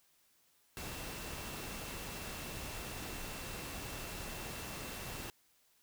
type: tone in noise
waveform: sine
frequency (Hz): 2690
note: E7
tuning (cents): +34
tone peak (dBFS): -54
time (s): 0.77-5.3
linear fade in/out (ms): 0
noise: pink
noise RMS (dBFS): -44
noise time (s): 0.77-5.3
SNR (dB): -13
effects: white hiss -71 dBFS RMS until 5.82 s